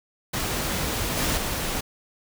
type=noise with level steps; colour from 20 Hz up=pink; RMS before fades=-27 / -24 / -28 dBFS; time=0.33-1.81 s; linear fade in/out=10 ms; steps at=1.17 / 1.37 s; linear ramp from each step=5 ms; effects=none